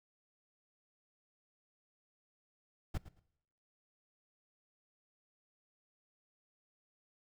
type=noise with echo; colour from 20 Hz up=brown; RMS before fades=-35 dBFS; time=2.94-2.98 s; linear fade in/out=10 ms; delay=110 ms; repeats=2; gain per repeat=-15 dB; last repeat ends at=3.2 s; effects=noise-tail reverb RT60 0.8 s tail -22 dB re dry